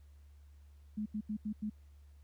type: tone bursts at uneven times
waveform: sine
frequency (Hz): 212.1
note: G#3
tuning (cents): +37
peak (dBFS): -34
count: 5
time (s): 0.97-1.06 / 1.14-1.21 / 1.29-1.37 / 1.45-1.53 / 1.62-1.7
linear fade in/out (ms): 10
effects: added 72 Hz sine -55 dBFS peak until 2.23 s + pink hiss -75 dBFS RMS until 2.23 s